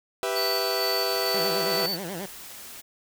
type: chord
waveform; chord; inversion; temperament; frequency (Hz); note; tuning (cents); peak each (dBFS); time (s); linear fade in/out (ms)
sawtooth; E minor; first; equal; 392 / 493.9 / 659.3; G4 / B4 / E5; 0 / 0 / 0; -26; 0.23-1.86; 0
type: tone with tremolo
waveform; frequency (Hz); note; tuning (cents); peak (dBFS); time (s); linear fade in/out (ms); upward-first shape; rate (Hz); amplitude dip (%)
square; 4521; C#8; +33; -27; 0.35-1.97; 20; square; 2.2; 25
type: noise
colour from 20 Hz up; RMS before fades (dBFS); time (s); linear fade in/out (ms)
white; -42; 1.09-2.82; 20
type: tone with vibrato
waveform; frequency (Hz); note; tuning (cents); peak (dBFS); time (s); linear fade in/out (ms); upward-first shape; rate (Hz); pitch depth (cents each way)
15% pulse; 181.8; F#3; -30; -26; 1.34-2.26; 5; sine; 9.3; 190
effects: none